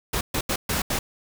pink noise bursts at uneven times, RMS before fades -25 dBFS, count 5, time 0.13-0.21 / 0.34-0.41 / 0.49-0.56 / 0.69-0.82 / 0.9-0.99 s, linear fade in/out 5 ms, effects none

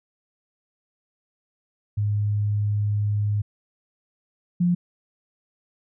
sine tone pair in turn, 103.83 / 176.04 Hz, G#2 / F3, 0 / +14 cents, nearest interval major sixth, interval 914 cents, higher second, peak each -20 / -17 dBFS, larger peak second, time 1.97-3.42 / 4.6-4.75 s, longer first, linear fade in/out 10 ms, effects none

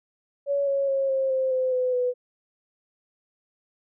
sine tone with pitch steps, 563 / 553 / 543.2 / 533.6 / 524.1 / 514.8 / 505.6 / 496.7 Hz, C#5 / C#5 / C#5 / C5 / C5 / C5 / B4 / B4, +27 / -4 / -35 / +34 / +3 / -28 / +41 / +10 cents, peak -21 dBFS, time 0.46-2.14 s, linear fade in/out 50 ms, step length 210 ms, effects none

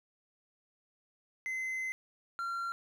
triangle tone pair in turn, 2054 / 1374.1 Hz, C7 / F6, -33 / -29 cents, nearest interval perfect fifth, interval 696 cents, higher first, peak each -32 / -32 dBFS, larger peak neither, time 1.46-1.92 / 2.39-2.72 s, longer first, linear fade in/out 0 ms, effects none

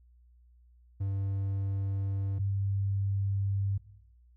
triangle / sine tone pair in turn, 98 / 98.74 Hz, G2 / G2, 0 / +13 cents, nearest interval unison, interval 13 cents, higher second, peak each -27 dBFS, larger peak neither, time 1-2.39 / 2.39-3.78 s, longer neither, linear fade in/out 10 ms, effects noise-tail reverb RT60 0.7 s tail -18 dB re dry + added 60 Hz sine -57 dBFS peak until 4.36 s

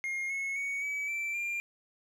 triangle tone with pitch steps, 2135 / 2184 / 2233 / 2284 / 2336 / 2390 Hz, C7 / C#7 / C#7 / D7 / D7 / D7, +34 / -26 / +12 / -49 / -10 / +30 cents, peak -30 dBFS, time 0.04-1.6 s, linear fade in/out 0 ms, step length 260 ms, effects none

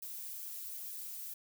violet noise with flanger, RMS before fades -44 dBFS, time 0.02-1.34 s, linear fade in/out 5 ms, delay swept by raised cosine 1.2 to 4 ms, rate 2.3 Hz, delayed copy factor +0.75, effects none

